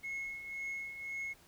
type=tone with tremolo; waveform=sine; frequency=2175 Hz; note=C#7; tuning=33 cents flat; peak=-34 dBFS; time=0.03-1.34 s; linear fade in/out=20 ms; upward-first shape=triangle; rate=1.9 Hz; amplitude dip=70%; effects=tanh soft clip ceiling -35 dBFS + pink hiss -62 dBFS RMS until 1.47 s